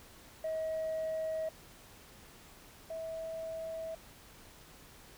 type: tone pair in turn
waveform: sine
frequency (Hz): 637 / 648.9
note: D#5 / E5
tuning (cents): +41 / -27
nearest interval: unison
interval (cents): 32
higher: second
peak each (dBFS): -31 / -37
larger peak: first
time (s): 0.44-1.49 / 2.9-3.95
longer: neither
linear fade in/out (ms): 5
effects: tanh soft clip ceiling -31 dBFS + pink hiss -56 dBFS RMS until 5.17 s